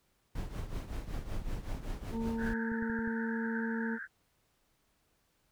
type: noise with tremolo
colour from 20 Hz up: brown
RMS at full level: -35 dBFS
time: 0.35-2.54 s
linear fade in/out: 5 ms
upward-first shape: triangle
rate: 5.3 Hz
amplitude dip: 75%
type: clicks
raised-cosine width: 5 ms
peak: -34 dBFS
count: 11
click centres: 1.08 / 1.419 / 1.591 / 1.749 / 1.804 / 2.431 / 2.718 / 2.825 / 2.899 / 2.99 / 3.076 s
type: harmonic tone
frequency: 227.1 Hz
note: A#3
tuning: 45 cents flat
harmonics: 1 / 2 / 4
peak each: -33 / -41 / -46 dBFS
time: 2.11-3.99 s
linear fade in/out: 50 ms
type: band-pass noise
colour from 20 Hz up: pink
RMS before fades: -42 dBFS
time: 2.37-4.08 s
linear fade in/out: 50 ms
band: 1500 to 1700 Hz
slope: 96 dB/octave
effects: pink hiss -74 dBFS RMS until 5.51 s